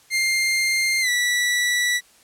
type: tone with pitch glide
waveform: sawtooth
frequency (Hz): 2108 to 1955.5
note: C7 to B6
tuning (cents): +12 to -18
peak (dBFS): -15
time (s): 0.1-2.01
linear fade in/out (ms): 50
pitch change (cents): -130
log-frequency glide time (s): 1.01-1.09
effects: white hiss -54 dBFS RMS until 2.23 s + low-pass 11000 Hz 12 dB/octave